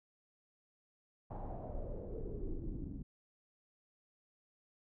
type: noise with low-pass filter sweep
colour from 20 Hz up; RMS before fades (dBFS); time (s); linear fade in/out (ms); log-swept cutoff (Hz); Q
brown; -42; 1.3-3.03; 10; 870 to 240; 4.6
effects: none